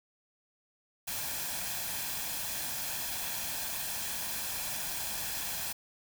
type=noise with comb filter; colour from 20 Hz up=white; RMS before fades=-36 dBFS; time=1.07-5.73 s; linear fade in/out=10 ms; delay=1.2 ms; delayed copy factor=+0.5; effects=none